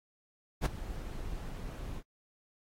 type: noise with ADSR envelope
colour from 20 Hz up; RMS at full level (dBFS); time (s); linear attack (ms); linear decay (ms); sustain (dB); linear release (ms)
brown; -21; 0.61-2.03; 50; 6; -19; 57
effects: AAC 48 kbps